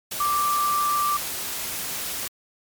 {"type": "tone in noise", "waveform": "sine", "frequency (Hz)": 1174.7, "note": "D6", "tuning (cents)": 0, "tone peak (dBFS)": -20, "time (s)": [0.2, 1.17], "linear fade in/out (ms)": 5, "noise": "white", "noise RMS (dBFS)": -30, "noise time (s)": [0.11, 2.28], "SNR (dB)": 7, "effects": ["MP3 96 kbps"]}